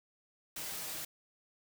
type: noise with comb filter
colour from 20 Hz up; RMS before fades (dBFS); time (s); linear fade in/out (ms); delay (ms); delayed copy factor
white; -41; 0.56-1.05; 5; 6.4; +0.5
effects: none